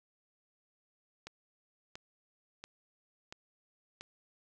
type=click train; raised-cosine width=0.2 ms; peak=-27 dBFS; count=5; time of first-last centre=1.27-4.01 s; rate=1.46 Hz; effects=none